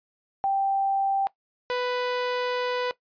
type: tone pair in turn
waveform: sine / sawtooth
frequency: 784 / 495.7 Hz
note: G5 / B4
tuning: 0 / +6 cents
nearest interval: minor sixth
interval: 794 cents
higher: first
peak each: -21 dBFS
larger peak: neither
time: 0.44-1.27 / 1.7-2.91 s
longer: second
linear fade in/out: 0 ms
effects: noise-tail reverb RT60 0.1 s tail -18 dB re dry + resampled to 11025 Hz